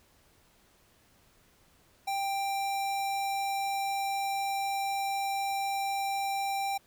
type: tone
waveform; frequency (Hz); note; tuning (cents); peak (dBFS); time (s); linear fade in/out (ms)
square; 788; G5; +9; -30; 2.07-6.78; 10
effects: pink hiss -64 dBFS RMS until 6.86 s